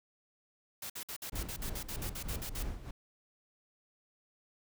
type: noise bursts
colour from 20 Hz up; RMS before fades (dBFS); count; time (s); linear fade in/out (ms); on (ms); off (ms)
white; -42; 14; 0.82-2.628; 5; 79; 54
type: noise with tremolo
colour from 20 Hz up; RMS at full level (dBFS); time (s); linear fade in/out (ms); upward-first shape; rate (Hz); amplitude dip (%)
brown; -37; 1.32-2.91; 5; sine; 3.2; 70
effects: none